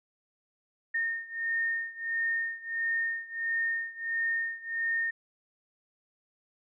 sine beating tone pair, 1831 / 1832.5 Hz, A#6 / A#6, -32 / -30 cents, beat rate 1.5 Hz, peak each -31 / -33 dBFS, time 0.94-5.11 s, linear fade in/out 10 ms, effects none

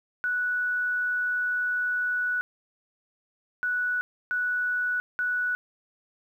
sine tone bursts at uneven times, 1476 Hz, F#6, 5 cents flat, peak -24 dBFS, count 4, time 0.24-2.41 / 3.63-4.01 / 4.31-5 / 5.19-5.55 s, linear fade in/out 0 ms, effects 10-bit

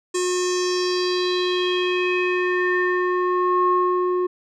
square tone with low-pass filter sweep, 361.5 Hz, F#4, 40 cents flat, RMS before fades -21 dBFS, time 0.14-4.27 s, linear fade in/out 10 ms, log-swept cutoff 7800 to 790 Hz, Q 4.6, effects none

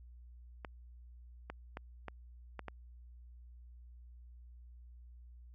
clicks, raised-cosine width 0.5 ms, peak -27 dBFS, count 6, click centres 0.648 / 1.5 / 1.771 / 2.083 / 2.593 / 2.683 s, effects added 60 Hz sine -52 dBFS peak until 5.54 s

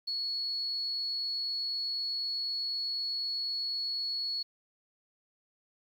sine tone, 4372 Hz, C#8, 25 cents flat, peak -31 dBFS, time 0.07-4.43 s, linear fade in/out 10 ms, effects 10-bit

